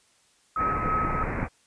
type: tone with tremolo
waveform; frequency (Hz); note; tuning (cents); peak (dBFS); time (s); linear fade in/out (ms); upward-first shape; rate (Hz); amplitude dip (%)
sine; 1279; D#6; +47; -23; 0.56-1.23; 2; sine; 3.1; 50
type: low-pass noise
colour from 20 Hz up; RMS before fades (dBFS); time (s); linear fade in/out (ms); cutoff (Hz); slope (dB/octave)
pink; -30; 0.56-1.49; 50; 2400; 96
type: click train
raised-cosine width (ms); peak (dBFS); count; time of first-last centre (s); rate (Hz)
3; -17; 4; 0.86-1.429; 5.27
effects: white hiss -63 dBFS RMS until 1.66 s + resampled to 22050 Hz